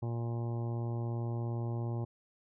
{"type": "harmonic tone", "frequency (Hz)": 117.3, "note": "A#2", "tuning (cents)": 11, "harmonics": [1, 2, 3, 4, 5, 6, 7, 8, 9], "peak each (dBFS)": [-33, -44, -43, -51, -50, -54, -50, -57, -57], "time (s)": [0.02, 2.05], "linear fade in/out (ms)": 10, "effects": []}